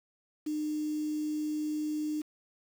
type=tone with quantisation; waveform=sine; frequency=303.8 Hz; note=D#4; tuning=41 cents flat; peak=-30 dBFS; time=0.46-2.22 s; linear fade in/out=10 ms; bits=8; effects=none